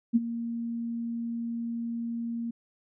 sine tone with ADSR envelope, 232.9 Hz, A#3, 1 cent flat, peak -16 dBFS, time 0.13-2.51 s, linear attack 29 ms, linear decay 28 ms, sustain -14 dB, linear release 8 ms, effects none

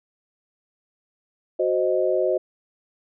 sine chord, C diminished, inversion second, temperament equal, 370 / 523.3 / 622.3 Hz, Gb4 / C5 / Eb5, 0 / 0 / 0 cents, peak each -23 dBFS, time 1.59-2.38 s, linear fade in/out 10 ms, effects none

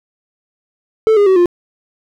triangle tone with pitch steps, 440 / 408.2 / 378.6 / 351.3 Hz, A4 / G#4 / F#4 / F4, 0 / -30 / +40 / +10 cents, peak -5 dBFS, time 1.07-1.458 s, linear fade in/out 0 ms, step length 97 ms, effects none

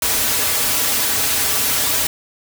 white noise with comb filter, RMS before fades -18 dBFS, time 0.02-2.07 s, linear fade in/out 2 ms, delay 5.6 ms, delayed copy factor -0.95, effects none

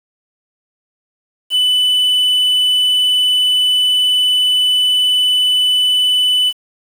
triangle tone with quantisation, 2993 Hz, F#7, 19 cents sharp, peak -9 dBFS, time 1.5-6.53 s, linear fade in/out 50 ms, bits 6, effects none

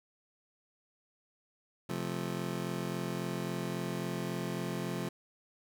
25% pulse chord, F major, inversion second, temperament just, 130.96 / 174.61 / 218.3 Hz, C3 / F3 / A3, +2 / 0 / -13 cents, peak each -36 / -33 / -37 dBFS, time 1.89-5.09 s, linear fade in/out 5 ms, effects none

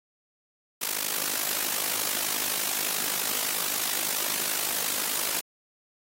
white noise with amplitude modulation, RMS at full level -25 dBFS, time 0.81-5.41 s, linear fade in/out 10 ms, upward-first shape sine, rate 51.6 Hz, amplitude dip 80%, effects high-pass 200 Hz 12 dB/octave + AAC 48 kbps

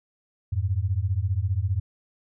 sine beating tone pair, 88 / 103 Hz, F2 / G#2, +14 / -14 cents, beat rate 15 Hz, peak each -25 dBFS, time 0.52-1.8 s, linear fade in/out 10 ms, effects none

